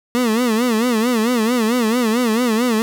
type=tone with vibrato; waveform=30% pulse; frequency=233.1 Hz; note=A#3; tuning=in tune; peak=-12 dBFS; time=0.15-2.82 s; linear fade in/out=0 ms; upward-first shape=sine; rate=4.5 Hz; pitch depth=140 cents each way; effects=none